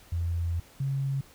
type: tone pair in turn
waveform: sine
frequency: 84.9 / 136.73 Hz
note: F2 / C#3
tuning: -48 / -23 cents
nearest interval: minor sixth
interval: 825 cents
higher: second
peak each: -26 dBFS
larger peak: neither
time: 0.12-0.6 / 0.8-1.21 s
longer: first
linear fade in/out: 5 ms
effects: pink hiss -55 dBFS RMS until 1.34 s